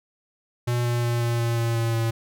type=tone with pitch steps; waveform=square; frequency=120.9 / 119.93 / 118.96 / 118 / 117.05 / 116.11 / 115.17 / 114.25 Hz; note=B2 / A#2 / A#2 / A#2 / A#2 / A#2 / A#2 / A#2; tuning=-36 / +50 / +36 / +22 / +8 / -6 / -20 / -34 cents; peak=-22 dBFS; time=0.67-2.11 s; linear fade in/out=10 ms; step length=180 ms; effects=none